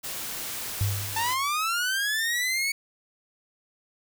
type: noise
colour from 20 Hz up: white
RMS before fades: -34 dBFS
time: 0.03-1.35 s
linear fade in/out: 20 ms
type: tone with exponential decay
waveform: sine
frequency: 100.3 Hz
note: G2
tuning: 40 cents sharp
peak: -20 dBFS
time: 0.81-1.5 s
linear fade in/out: 0 ms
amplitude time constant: 150 ms
type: linear sweep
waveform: sawtooth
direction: up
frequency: 880 to 2239 Hz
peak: -21 dBFS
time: 1.16-2.72 s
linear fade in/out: 5 ms
effects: none